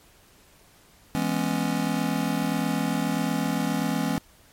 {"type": "chord", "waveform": "square", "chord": "C# minor seventh", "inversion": "first", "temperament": "just", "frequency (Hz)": [166.31, 207.9, 249.5, 277.2], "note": ["E3", "G#3", "B3", "C#4"], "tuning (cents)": [16, 2, 18, 0], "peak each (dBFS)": -30, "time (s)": [1.15, 4.18], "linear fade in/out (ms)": 0, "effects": ["pink hiss -56 dBFS RMS until 4.52 s", "MP3 64 kbps"]}